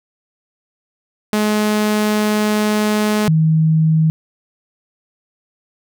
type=tone pair in turn; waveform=sawtooth / sine; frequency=211.8 / 158.67 Hz; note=G#3 / D#3; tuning=+34 / +34 cents; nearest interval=perfect fourth; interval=500 cents; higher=first; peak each=-10 dBFS; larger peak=neither; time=1.33-3.28 / 3.28-4.1 s; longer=first; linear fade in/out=0 ms; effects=none